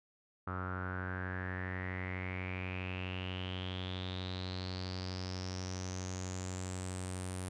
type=tone with low-pass filter sweep; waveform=sawtooth; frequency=92.2 Hz; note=F#2; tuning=6 cents flat; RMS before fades=-40 dBFS; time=0.47-7.49 s; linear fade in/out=5 ms; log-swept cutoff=1300 to 9600 Hz; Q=8; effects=none